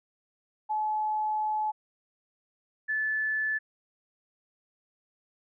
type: tone pair in turn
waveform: sine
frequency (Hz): 857 / 1738.9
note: A5 / A6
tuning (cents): -46 / -21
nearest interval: octave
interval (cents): 1225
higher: second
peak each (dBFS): -26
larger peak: neither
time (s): 0.69-1.72 / 2.88-3.59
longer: first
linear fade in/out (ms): 20
effects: none